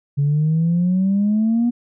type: exponential sweep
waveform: sine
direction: up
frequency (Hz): 140 to 242.5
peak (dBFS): -13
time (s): 0.17-1.71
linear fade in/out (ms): 20
effects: tanh soft clip ceiling -11 dBFS